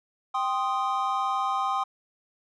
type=chord; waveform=triangle; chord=C minor; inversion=second; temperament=equal; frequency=784 / 1046.5 / 1244.5 Hz; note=G5 / C6 / Eb6; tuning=0 / 0 / 0 cents; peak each=-27 dBFS; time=0.34-1.84 s; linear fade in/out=10 ms; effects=resampled to 22050 Hz